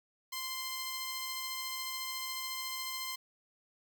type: tone pair together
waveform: 10% pulse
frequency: 1042 / 4182 Hz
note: C6 / C8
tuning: -7 / -2 cents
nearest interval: 2 octaves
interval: 2405 cents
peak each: -30 / -35 dBFS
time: 0.32-3.16 s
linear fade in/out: 10 ms
effects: none